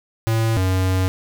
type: tone pair in turn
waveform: square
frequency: 112.6 / 93.36 Hz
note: A2 / F#2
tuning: +40 / +16 cents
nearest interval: minor third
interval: 324 cents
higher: first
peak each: -17 dBFS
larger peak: neither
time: 0.27-0.57 / 0.57-1.08 s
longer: second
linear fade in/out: 0 ms
effects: none